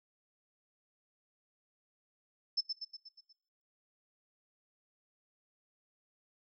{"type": "tone with echo", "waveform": "sine", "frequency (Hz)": 5270, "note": "E8", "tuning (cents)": -1, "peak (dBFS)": -28, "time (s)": [2.57, 2.61], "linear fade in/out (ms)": 10, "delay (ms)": 120, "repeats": 6, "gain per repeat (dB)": -5, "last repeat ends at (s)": 3.33, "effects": ["noise-tail reverb RT60 1.0 s tail -25 dB re dry"]}